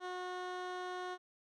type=tone with low-pass filter; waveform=15% pulse; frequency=363.7 Hz; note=F#4; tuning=30 cents flat; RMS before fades=-42 dBFS; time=0-1.18 s; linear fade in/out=50 ms; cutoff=4300 Hz; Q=0.59; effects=none